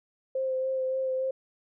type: tone with vibrato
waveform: sine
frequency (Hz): 523.3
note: C5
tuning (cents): 0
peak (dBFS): -26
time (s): 0.35-1.31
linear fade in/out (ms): 5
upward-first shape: sine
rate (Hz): 3.5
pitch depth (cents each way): 16
effects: none